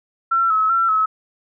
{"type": "tone with vibrato", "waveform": "sine", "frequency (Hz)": 1320, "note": "E6", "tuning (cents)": 2, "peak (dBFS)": -14, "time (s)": [0.31, 1.06], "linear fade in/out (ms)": 10, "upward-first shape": "square", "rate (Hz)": 2.6, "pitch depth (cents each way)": 41, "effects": []}